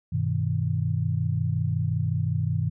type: chord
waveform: sine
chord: G augmented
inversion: none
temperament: equal with one note detuned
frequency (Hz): 98 / 123.47 / 157.46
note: G2 / B2 / D#3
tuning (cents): 0 / 0 / +21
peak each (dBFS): -27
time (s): 0.12-2.7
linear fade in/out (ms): 10
effects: none